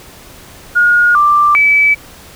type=tone with pitch steps; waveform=sine; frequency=1435 / 1180 / 2298 Hz; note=F6 / D6 / D7; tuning=+47 / +8 / -38 cents; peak=-6 dBFS; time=0.75-1.95 s; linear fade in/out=20 ms; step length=400 ms; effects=pink hiss -37 dBFS RMS until 2.35 s